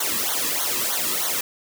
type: noise with flanger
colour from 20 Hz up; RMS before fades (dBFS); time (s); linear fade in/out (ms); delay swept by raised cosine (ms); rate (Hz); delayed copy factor
white; -24; 0-1.41; 5; 0.39 to 1.39; 3.2; -1
effects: none